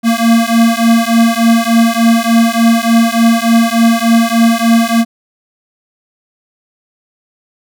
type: beating tone pair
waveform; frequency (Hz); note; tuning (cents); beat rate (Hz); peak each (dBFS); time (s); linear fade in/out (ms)
square; 228.4 / 231.8; A#3 / A#3; -35 / -10; 3.4; -11; 0.03-5.05; 50
effects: none